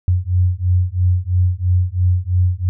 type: beating tone pair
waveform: sine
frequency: 89 / 92 Hz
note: F2 / F#2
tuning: +33 / -9 cents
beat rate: 3 Hz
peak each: -16 dBFS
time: 0.08-2.69 s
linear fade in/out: 0 ms
effects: none